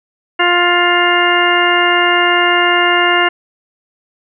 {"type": "harmonic tone", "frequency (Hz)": 351.4, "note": "F4", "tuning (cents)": 11, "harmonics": [1, 2, 3, 4, 5, 6, 8], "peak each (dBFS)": [-17, -17, -17, -17, -17, -17, -17], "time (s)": [0.39, 3.29], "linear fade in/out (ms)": 10, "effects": []}